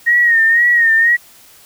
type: tone with vibrato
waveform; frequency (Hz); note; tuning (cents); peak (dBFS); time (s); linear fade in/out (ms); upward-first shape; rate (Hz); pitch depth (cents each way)
sine; 1864.7; A#6; 0; -8; 0.06-1.17; 20; sine; 2; 63
effects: white hiss -44 dBFS RMS until 1.65 s